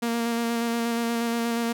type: tone with vibrato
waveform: sawtooth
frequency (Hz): 233.1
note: A#3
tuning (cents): 0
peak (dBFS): -20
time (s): 0.02-1.73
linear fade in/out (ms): 10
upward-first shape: square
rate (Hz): 8.4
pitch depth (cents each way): 14
effects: none